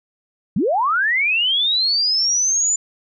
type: linear sweep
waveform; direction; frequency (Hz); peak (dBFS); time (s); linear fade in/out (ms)
sine; up; 146.83 to 7110; -15; 0.56-2.76; 5
effects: none